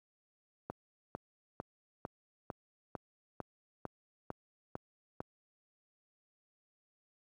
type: click train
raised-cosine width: 1 ms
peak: -24 dBFS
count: 11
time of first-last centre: 0.7-5.205 s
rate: 2.22 Hz
effects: high-pass 80 Hz 12 dB/octave + 11-bit